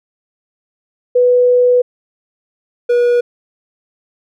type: tone pair in turn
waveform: sine / triangle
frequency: 493.9 / 483.2 Hz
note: B4 / B4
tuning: 0 / -38 cents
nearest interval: unison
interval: 38 cents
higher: first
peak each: -7 dBFS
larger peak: neither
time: 1.15-1.82 / 2.89-3.21 s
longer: first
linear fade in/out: 10 ms
effects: none